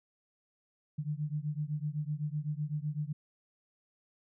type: beating tone pair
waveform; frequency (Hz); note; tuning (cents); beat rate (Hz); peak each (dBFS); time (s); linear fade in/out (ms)
sine; 146.5 / 154.4; D3 / D#3; -4 / -13; 7.9; -35 / -36; 0.98-3.13; 10
effects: none